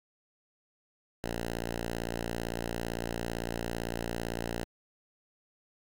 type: tone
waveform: 5% pulse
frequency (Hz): 57.8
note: A#1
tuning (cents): -14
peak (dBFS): -22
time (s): 1.24-4.64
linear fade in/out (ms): 0
effects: Opus 48 kbps